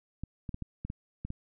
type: clicks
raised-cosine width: 5 ms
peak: -24 dBFS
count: 8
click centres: 0.236 / 0.492 / 0.544 / 0.623 / 0.85 / 0.901 / 1.25 / 1.304 s
effects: none